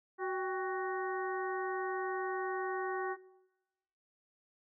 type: harmonic tone with a mistuned harmonic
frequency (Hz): 372.3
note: F#4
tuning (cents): +11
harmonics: 1 / 2 / 3 / 4 / 5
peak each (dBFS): -35 / -40 / -41 / -44 / -45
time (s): 0.18-3.17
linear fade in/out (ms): 50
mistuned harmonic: 2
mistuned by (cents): +88
effects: noise-tail reverb RT60 1.0 s tail -20 dB re dry